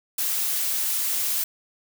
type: noise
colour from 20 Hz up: blue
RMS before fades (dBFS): -25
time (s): 0.18-1.44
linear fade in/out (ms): 5
effects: none

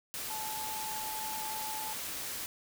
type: tone in noise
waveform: sine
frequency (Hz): 868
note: A5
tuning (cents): -24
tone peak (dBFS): -39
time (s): 0.3-1.93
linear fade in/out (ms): 0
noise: white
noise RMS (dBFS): -39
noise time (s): 0.14-2.46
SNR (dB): -3
effects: none

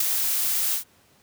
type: noise with ADSR envelope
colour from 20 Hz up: blue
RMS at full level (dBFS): -20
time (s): 0-0.84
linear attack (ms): 4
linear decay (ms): 13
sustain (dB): -4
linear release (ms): 100
effects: pink hiss -59 dBFS RMS until 1.22 s + high-pass 80 Hz 12 dB/octave

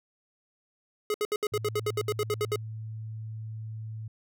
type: tone bursts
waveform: square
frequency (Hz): 420.9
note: G#4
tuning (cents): +23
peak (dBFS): -26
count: 14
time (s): 1.1-2.559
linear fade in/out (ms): 2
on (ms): 42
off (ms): 67
type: tone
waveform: sine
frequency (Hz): 110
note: A2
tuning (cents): 0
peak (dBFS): -35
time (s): 1.52-4.08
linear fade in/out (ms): 5
effects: none

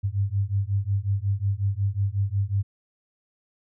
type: beating tone pair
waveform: sine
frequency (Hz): 96.8 / 102.3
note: G2 / G#2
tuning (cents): -21 / -26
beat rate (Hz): 5.5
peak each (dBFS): -25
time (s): 0.03-2.63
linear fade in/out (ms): 20
effects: none

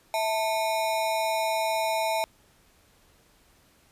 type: ring-modulated tone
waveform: square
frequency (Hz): 771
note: G5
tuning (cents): -29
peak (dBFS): -22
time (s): 0.14-2.24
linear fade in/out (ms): 0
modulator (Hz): 118
effects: pink hiss -61 dBFS RMS until 3.91 s + resampled to 32000 Hz

